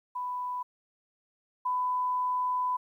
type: tone pair in turn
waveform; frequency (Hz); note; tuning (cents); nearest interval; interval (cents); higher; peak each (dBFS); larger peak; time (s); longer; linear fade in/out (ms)
sine; 993 / 999.9; B5 / B5; +9 / +21; unison; 12; second; -31 / -26; second; 0.15-0.63 / 1.65-2.77; second; 10
effects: 11-bit